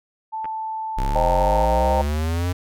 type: tone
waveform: sine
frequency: 880 Hz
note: A5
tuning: in tune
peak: -25 dBFS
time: 0.32-1.67 s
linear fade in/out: 20 ms
type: clicks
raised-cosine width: 0.5 ms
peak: -22 dBFS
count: 2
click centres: 0.445 / 0.455 s
type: linear sweep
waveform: square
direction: up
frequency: 30.3 to 91 Hz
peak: -21 dBFS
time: 0.97-2.53 s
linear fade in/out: 10 ms
type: chord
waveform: sine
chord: C minor seventh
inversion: none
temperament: equal with one note detuned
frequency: 523.3 / 622.3 / 784 / 915.3 Hz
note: C5 / Eb5 / G5 / Bb5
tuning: 0 / 0 / 0 / -32 cents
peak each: -23 dBFS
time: 1.15-2.02 s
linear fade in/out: 10 ms
effects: none